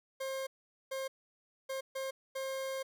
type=tone bursts at uneven times; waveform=40% pulse; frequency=533 Hz; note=C5; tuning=32 cents sharp; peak=-35 dBFS; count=5; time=0.2-0.47 / 0.91-1.08 / 1.69-1.81 / 1.95-2.11 / 2.35-2.83 s; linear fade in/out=10 ms; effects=none